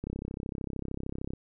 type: click train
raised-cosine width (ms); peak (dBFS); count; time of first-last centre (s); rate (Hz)
3; -22; 44; 0.04-1.335; 33.2
effects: none